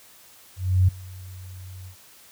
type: tone with ADSR envelope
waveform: sine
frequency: 92.5 Hz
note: F#2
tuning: in tune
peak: -12 dBFS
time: 0.56-1.96 s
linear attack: 320 ms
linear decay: 8 ms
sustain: -24 dB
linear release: 91 ms
effects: white hiss -51 dBFS RMS until 2.31 s + high-pass 60 Hz 12 dB/octave